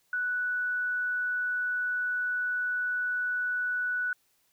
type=tone; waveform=sine; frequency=1480 Hz; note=F#6; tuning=in tune; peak=-27 dBFS; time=0.13-4.13 s; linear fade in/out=2 ms; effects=white hiss -70 dBFS RMS until 4.52 s